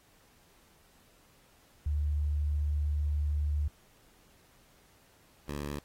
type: tone pair in turn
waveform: sine / 10% pulse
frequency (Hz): 73.9 / 72.38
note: D2 / D2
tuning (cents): +11 / -25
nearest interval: unison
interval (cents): 36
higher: first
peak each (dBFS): -27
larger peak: neither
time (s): 1.86-3.68 / 5.48-5.79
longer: first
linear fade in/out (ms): 5
effects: pink hiss -64 dBFS RMS until 5.84 s + AAC 48 kbps